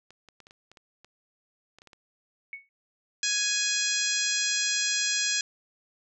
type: clicks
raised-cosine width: 0.2 ms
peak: -33 dBFS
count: 12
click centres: 0.106 / 0.287 / 0.403 / 0.469 / 0.509 / 0.716 / 0.772 / 1.046 / 1.786 / 1.819 / 1.873 / 1.932 s
type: tone with exponential decay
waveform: sine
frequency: 2217 Hz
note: C#7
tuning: in tune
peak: -32 dBFS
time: 2.53-2.69 s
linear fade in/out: 1 ms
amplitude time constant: 33 ms
type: harmonic tone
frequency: 832 Hz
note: G#5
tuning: 3 cents sharp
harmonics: 2 / 3 / 4 / 5 / 6 / 7 / 8 / 9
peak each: -33 / -33 / -33 / -33 / -33 / -33 / -33 / -33 dBFS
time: 3.23-5.41 s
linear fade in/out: 2 ms
effects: none